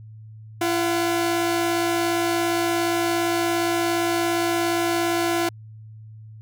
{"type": "tone pair together", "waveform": "sawtooth", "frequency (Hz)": [340, 737.3], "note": ["F4", "F#5"], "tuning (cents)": [-46, -6], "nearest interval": "octave + minor second", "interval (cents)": 1340, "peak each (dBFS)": [-17, -24], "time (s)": [0.61, 5.49], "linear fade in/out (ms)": 5, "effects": ["added 109 Hz sine -39 dBFS peak until 6.41 s"]}